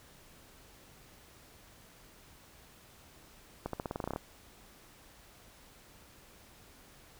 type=accelerating click train; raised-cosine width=1 ms; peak=-21 dBFS; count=12; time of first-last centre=3.66-4.161 s; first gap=73 ms; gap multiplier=0.9; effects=pink hiss -58 dBFS RMS until 7.19 s